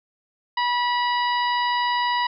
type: harmonic tone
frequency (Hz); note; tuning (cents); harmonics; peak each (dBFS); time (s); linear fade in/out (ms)
973; B5; -26; 1 / 2 / 3 / 4 / 5; -21 / -27 / -31 / -33 / -35; 0.57-2.27; 5
effects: none